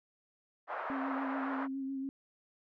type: band-pass noise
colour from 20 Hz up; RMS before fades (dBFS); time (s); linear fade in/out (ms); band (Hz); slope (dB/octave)
white; -39; 0.67-1.68; 50; 550 to 1400; 24
type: tone with vibrato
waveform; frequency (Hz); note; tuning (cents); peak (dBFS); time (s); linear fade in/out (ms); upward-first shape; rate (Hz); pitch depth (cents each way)
sine; 269.6; C#4; -48; -35; 0.9-2.09; 0; sine; 7.1; 24
effects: none